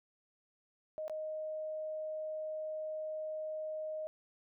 sine tone with dropouts, 622.3 Hz, D#5, in tune, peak -37 dBFS, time 0.98-4.07 s, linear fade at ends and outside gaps 0 ms, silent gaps 1.08-1.097 s, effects none

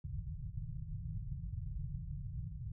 white low-pass noise, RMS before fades -42 dBFS, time 0.04-2.72 s, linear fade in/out 2 ms, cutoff 160 Hz, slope 96 dB/octave, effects none

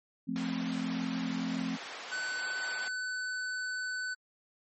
sine chord, F major, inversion none, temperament equal, 174.61 / 220 / 261.6 Hz, F3 / A3 / C4, 0 / 0 / 0 cents, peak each -38 / -36 / -34 dBFS, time 0.27-1.77 s, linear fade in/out 20 ms
pink band-pass noise, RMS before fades -44 dBFS, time 0.36-2.88 s, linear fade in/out 0 ms, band 660 to 4900 Hz, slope 12 dB/octave
square tone, 1504 Hz, F#6, 28 cents sharp, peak -34 dBFS, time 2.11-4.15 s, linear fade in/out 20 ms
effects MP3 32 kbps

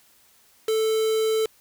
triangle tone with quantisation, 440 Hz, A4, in tune, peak -18 dBFS, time 0.68-1.46 s, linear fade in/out 5 ms, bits 5, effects white hiss -58 dBFS RMS until 1.6 s

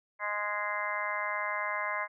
harmonic tone, 207.7 Hz, G#3, in tune, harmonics 3 / 4 / 5 / 6 / 7 / 8 / 9 / 10, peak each -39 / -43 / -35 / -42 / -44 / -38 / -44 / -36 dBFS, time 0.19-2.08 s, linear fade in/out 50 ms, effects none

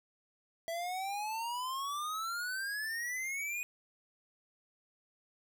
square exponential sweep, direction up, 657 to 2489 Hz, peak -36 dBFS, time 0.68-3.63 s, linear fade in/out 0 ms, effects 12-bit

